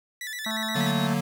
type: tone with vibrato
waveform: sawtooth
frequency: 1852 Hz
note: A#6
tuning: 12 cents flat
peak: -29 dBFS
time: 0.21-0.91 s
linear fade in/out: 2 ms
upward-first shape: square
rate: 8.4 Hz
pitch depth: 100 cents each way
type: tone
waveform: triangle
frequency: 3810 Hz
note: A#7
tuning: 37 cents sharp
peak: -31 dBFS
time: 0.44-1.07 s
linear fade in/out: 5 ms
type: harmonic tone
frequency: 220 Hz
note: A3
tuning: in tune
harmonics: 1 / 3 / 4 / 5 / 6 / 7 / 8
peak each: -32 / -37 / -38 / -39 / -40 / -40 / -41 dBFS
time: 0.46-1.14 s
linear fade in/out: 5 ms
type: chord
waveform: square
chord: D augmented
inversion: none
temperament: equal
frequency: 146.83 / 185 / 233.1 Hz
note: D3 / F#3 / A#3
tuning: 0 / 0 / 0 cents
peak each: -29 dBFS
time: 0.75-1.21 s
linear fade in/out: 10 ms
effects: none